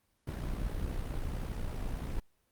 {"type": "noise with amplitude modulation", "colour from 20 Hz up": "brown", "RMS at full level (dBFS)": -33, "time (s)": [0.27, 2.2], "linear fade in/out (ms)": 5, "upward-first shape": "sine", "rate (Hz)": 61.2, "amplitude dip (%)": 50, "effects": ["pink hiss -75 dBFS RMS until 2.51 s", "Opus 32 kbps"]}